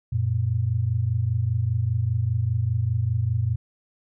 sine tone pair together, 92.5 / 117.52 Hz, F#2 / A#2, 0 / +14 cents, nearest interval major third, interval 414 cents, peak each -25 / -22 dBFS, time 0.12-3.56 s, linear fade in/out 10 ms, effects none

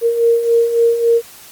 sine beating tone pair, 462.6 / 466.2 Hz, A#4 / A#4, -13 / 0 cents, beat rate 3.6 Hz, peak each -18 / -11 dBFS, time 0.01-1.22 s, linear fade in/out 50 ms, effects white hiss -39 dBFS RMS until 1.51 s + Opus 32 kbps

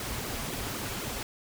pink noise with flanger, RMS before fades -35 dBFS, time 0-1.23 s, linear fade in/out 2 ms, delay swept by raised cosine 1.1 to 6.8 ms, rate 3.9 Hz, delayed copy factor -0.9, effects none

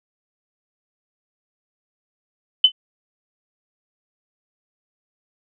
sine tone with exponential decay, 3030 Hz, F#7, 40 cents sharp, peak -4 dBFS, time 2.64-2.72 s, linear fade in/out 5 ms, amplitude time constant 17 ms, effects none

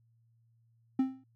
triangle tone with exponential decay, 263 Hz, C4, 9 cents sharp, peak -20 dBFS, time 0.99-1.24 s, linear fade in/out 5 ms, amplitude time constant 53 ms, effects added 115 Hz sine -65 dBFS peak until 1.35 s

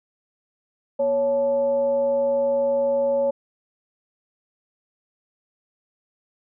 sine tone with frequency modulation, 556 Hz, C#5, 5 cents sharp, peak -18 dBFS, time 0.99-3.31 s, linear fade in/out 10 ms, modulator 316 Hz, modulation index 0.33, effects none

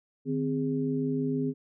sine tone cluster, 153.4 / 259.7 / 410.7 Hz, D#3 / C4 / G#4, -24 / -13 / -19 cents, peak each -32 / -28 / -33 dBFS, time 0.25-1.54 s, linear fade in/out 50 ms, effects none

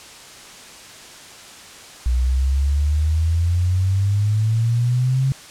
sine exponential sweep, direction up, 60.5 to 135.7 Hz, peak -15 dBFS, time 2.06-5.32 s, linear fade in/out 0 ms, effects white hiss -40 dBFS RMS until 5.5 s + low-pass 8000 Hz 12 dB/octave

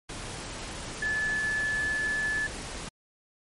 sine tone in noise, 1730 Hz, A6, 30 cents flat, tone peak -26 dBFS, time 1.02-2.47 s, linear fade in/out 5 ms, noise pink, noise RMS -38 dBFS, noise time 0.09-2.89 s, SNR +9 dB, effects MP3 48 kbps

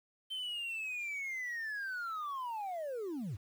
sine linear sweep, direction down, 3112 to 80.7 Hz, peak -34 dBFS, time 0.3-3.37 s, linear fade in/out 20 ms, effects tanh soft clip ceiling -36 dBFS + 10-bit

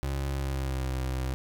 30% pulse tone with pitch glide, 68.5 to 64.88 Hz, C#2 to C2, -20 to -14 cents, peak -26 dBFS, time 0.03-1.34 s, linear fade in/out 0 ms, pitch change -94 cents, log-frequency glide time 0.35-0.93 s, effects none

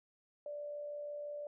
sine tone with amplitude modulation, 586 Hz, D5, 4 cents flat, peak -39 dBFS, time 0.46-1.47 s, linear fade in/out 2 ms, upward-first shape sine, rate 65.8 Hz, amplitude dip 30%, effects none

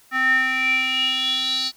square tone with band-pass filter sweep, 260.3 Hz, C4, 9 cents flat, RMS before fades -21 dBFS, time 0.11-1.72 s, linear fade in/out 50 ms, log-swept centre 1600 to 4400 Hz, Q 9.3, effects white hiss -54 dBFS RMS until 1.76 s

